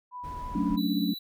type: tone with vibrato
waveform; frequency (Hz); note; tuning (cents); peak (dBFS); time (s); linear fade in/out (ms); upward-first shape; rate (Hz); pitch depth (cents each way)
sine; 987.8; B5; 0; -36; 0.11-0.8; 50; triangle; 6.2; 12
type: noise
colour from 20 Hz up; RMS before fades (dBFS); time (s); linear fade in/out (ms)
brown; -40; 0.23-0.77; 20
type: chord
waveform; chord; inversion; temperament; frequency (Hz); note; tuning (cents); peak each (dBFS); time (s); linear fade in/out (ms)
sine; D major seventh; first; equal; 185 / 220 / 277.2 / 293.7; F#3 / A3 / C#4 / D4; 0 / 0 / 0 / 0; -30; 0.55-1.14; 5
type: tone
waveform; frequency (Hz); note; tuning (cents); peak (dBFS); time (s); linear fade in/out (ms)
square; 3951; B7; 0; -37; 0.77-1.19; 10
effects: none